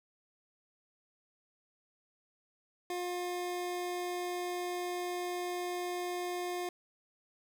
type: tone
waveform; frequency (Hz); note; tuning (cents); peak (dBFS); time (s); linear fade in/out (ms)
25% pulse; 356; F4; +33; -31; 2.9-6.69; 2
effects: none